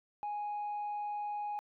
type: tone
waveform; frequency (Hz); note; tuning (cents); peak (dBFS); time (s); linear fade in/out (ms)
sine; 830; G#5; -1; -33; 0.23-1.59; 0
effects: tanh soft clip ceiling -33 dBFS